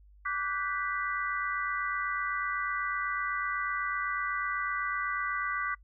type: chord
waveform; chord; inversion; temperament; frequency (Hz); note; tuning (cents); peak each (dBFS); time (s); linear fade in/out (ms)
sine; G major seventh; second; equal with one note detuned; 1161.2 / 1480 / 1568 / 1975.5; D6 / F#6 / G6 / B6; -20 / 0 / 0 / 0; -33 / -36 / -39 / -35; 0.25-5.75; 10
effects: noise-tail reverb RT60 0.1 s tail -25 dB re dry + added 50 Hz sine -54 dBFS peak until 5.83 s